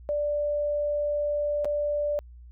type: tone with dropouts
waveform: sine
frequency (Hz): 587.3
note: D5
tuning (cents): 0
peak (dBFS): -24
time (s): 0.09-2.19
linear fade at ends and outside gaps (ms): 0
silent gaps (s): 1.646-1.654
effects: added 60 Hz sine -44 dBFS peak until 2.51 s